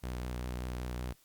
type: tone with vibrato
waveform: sawtooth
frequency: 61.7 Hz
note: B1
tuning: 1 cent flat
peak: -32 dBFS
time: 0.03-1.13 s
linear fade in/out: 10 ms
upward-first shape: sine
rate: 5.2 Hz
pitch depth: 24 cents each way
effects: white hiss -66 dBFS RMS until 1.24 s + Opus 48 kbps